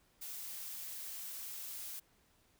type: noise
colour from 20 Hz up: blue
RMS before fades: -45 dBFS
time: 0.21-2 s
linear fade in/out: 10 ms
effects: pink hiss -71 dBFS RMS until 2.59 s